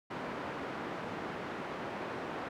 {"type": "band-pass noise", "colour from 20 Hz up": "pink", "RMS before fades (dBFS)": -40, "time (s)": [0.1, 2.49], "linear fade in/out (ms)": 10, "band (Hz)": [210, 1700], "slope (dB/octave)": 12, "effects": []}